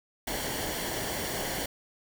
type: noise with comb filter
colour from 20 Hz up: pink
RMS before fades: -33 dBFS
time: 0.27-1.66 s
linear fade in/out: 5 ms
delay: 0.79 ms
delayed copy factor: -0.55
effects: none